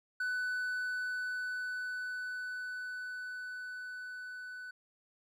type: tone with level ramp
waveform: triangle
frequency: 1496 Hz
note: F#6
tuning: 19 cents sharp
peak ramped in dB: -30 to -41 dBFS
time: 0.2-4.71 s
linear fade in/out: 5 ms
effects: none